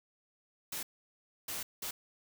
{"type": "noise bursts at uneven times", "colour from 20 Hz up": "white", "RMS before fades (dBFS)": -39, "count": 3, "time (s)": [[0.72, 0.83], [1.48, 1.63], [1.82, 1.91]], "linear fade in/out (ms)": 5, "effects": []}